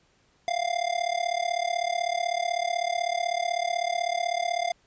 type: tone with amplitude modulation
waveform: square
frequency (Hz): 698.5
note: F5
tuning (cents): 0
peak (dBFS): -22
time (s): 0.48-4.72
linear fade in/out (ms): 0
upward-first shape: sine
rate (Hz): 36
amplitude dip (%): 90
effects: pink hiss -65 dBFS RMS until 4.86 s + resampled to 16000 Hz